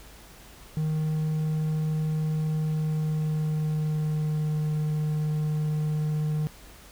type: tone with pitch glide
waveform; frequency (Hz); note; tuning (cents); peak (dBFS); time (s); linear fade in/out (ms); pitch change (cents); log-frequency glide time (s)
triangle; 155.56 to 152.62; D#3 to D#3; 0 to -33; -22; 0.77-6.47; 0; -33; 2.59-4.69
effects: added 50 Hz sine -51 dBFS peak until 6.91 s + pink hiss -50 dBFS RMS until 6.91 s